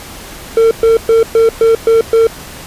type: tone bursts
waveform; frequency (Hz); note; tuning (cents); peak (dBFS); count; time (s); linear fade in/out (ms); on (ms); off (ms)
triangle; 453.2; A#4; -49; -3; 7; 0.57-2.27; 2; 140; 120
effects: pink hiss -30 dBFS RMS until 2.66 s + resampled to 32000 Hz